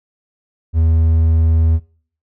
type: tone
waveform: triangle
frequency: 81 Hz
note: E2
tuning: 30 cents flat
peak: -8 dBFS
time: 0.73-1.8 s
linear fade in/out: 50 ms
effects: noise-tail reverb RT60 0.5 s tail -22 dB re dry